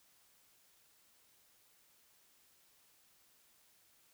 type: silence
effects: white hiss -69 dBFS RMS until 4.13 s